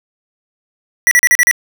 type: tone bursts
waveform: square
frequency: 1949 Hz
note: B6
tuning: 23 cents flat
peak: -7 dBFS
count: 6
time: 1.07-1.512 s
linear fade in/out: 0 ms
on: 42 ms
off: 38 ms
effects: none